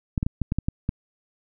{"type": "clicks", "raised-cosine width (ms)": 5, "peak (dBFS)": -11, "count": 8, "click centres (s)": [0.178, 0.229, 0.265, 0.417, 0.521, 0.586, 0.685, 0.891], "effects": []}